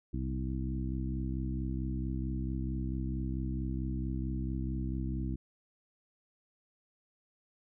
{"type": "harmonic tone with a mistuned harmonic", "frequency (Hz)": 64.5, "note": "C2", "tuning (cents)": -24, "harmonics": [1, 2, 3, 4, 5], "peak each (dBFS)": [-35, -38, -40, -41, -42], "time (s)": [0.13, 5.36], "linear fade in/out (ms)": 10, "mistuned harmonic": 1, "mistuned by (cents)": -68, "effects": []}